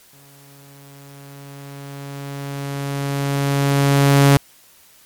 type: tone with exponential growth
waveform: sawtooth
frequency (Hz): 140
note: C#3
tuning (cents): +18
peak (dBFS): -5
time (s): 0.13-4.37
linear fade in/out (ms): 2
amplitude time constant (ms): 920
effects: white hiss -50 dBFS RMS until 5.05 s + MP3 96 kbps